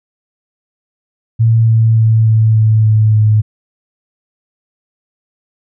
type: tone with pitch steps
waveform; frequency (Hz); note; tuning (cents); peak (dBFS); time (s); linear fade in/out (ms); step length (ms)
sine; 113.6 / 112.55 / 111.52 / 110.49 / 109.48 / 108.47 / 107.47; A#2 / A2 / A2 / A2 / A2 / A2 / A2; -44 / +40 / +24 / +8 / -8 / -24 / -40; -6; 1.39-3.42; 20; 290
effects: none